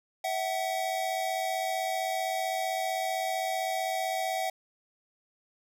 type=tone pair together; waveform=square; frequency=656.4 / 752 Hz; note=E5 / F#5; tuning=-8 / +28 cents; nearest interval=major second; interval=236 cents; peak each=-34 / -31 dBFS; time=0.24-4.5 s; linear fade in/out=5 ms; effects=none